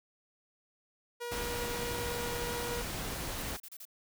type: tone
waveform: sawtooth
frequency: 478.9 Hz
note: A#4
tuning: 47 cents sharp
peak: -33 dBFS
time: 1.2-2.83 s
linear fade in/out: 20 ms
type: noise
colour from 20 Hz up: pink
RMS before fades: -38 dBFS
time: 1.31-3.57 s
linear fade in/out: 10 ms
type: noise bursts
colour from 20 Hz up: blue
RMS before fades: -47 dBFS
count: 6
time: 3.38-3.853 s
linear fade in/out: 5 ms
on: 53 ms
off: 31 ms
effects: none